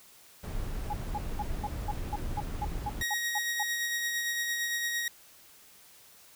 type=noise; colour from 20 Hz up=brown; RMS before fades=-35 dBFS; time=0.43-3.03 s; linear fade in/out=10 ms
type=tone bursts; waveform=sine; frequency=834 Hz; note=G#5; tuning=7 cents sharp; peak=-30 dBFS; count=12; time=0.9-3.63 s; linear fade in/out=5 ms; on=35 ms; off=210 ms
type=tone with tremolo; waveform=sawtooth; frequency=1886 Hz; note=A#6; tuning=20 cents sharp; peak=-25 dBFS; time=3.01-5.08 s; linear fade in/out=2 ms; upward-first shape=sine; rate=8.8 Hz; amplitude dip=30%
effects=white hiss -56 dBFS RMS until 6.35 s